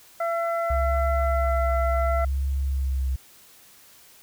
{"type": "harmonic tone", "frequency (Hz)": 674, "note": "E5", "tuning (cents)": 38, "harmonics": [1, 2, 3], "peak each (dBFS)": [-24, -29, -37], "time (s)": [0.2, 2.25], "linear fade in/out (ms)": 5}
{"type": "tone with vibrato", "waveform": "sine", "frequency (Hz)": 66.8, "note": "C2", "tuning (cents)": 36, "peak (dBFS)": -22, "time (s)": [0.7, 3.16], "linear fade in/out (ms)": 5, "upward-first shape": "sine", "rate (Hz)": 0.69, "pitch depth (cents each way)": 39}
{"effects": ["white hiss -52 dBFS RMS until 4.22 s"]}